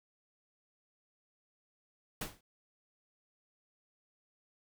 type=noise with exponential decay; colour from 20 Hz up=pink; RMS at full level=-34 dBFS; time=2.21-2.41 s; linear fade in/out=5 ms; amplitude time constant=43 ms; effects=none